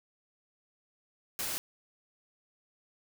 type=noise; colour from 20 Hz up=white; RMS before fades=-35 dBFS; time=1.39-1.58 s; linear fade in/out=0 ms; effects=none